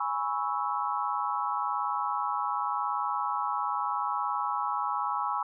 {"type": "chord", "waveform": "sine", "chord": "C# minor seventh", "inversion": "second", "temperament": "equal with one note detuned", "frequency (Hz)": [830.6, 987.8, 1108.7, 1309.4], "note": ["G#5", "B5", "C#6", "E6"], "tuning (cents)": [0, 0, 0, -12], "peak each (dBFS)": -33, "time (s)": [0, 5.43], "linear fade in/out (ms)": 5, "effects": []}